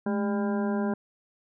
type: harmonic tone with a mistuned harmonic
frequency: 200 Hz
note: G3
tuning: 35 cents sharp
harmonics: 1 / 2 / 3 / 4 / 5 / 7 / 8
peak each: -26 / -32 / -36 / -38 / -40 / -43 / -44 dBFS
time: 0.06-0.94 s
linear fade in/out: 5 ms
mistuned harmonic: 1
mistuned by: +97 cents
effects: none